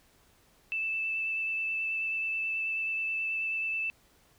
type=tone with vibrato; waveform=sine; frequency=2641 Hz; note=E7; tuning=3 cents sharp; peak=-29 dBFS; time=0.72-3.9 s; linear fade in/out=0 ms; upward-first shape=sine; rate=9.3 Hz; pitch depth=11 cents each way; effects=pink hiss -64 dBFS RMS until 4.38 s